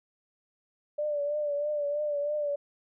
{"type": "tone with vibrato", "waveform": "sine", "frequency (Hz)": 587.3, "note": "D5", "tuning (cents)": 0, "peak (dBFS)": -27, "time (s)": [0.98, 2.56], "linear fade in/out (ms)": 10, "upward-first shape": "triangle", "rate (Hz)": 3.1, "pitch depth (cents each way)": 52, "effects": []}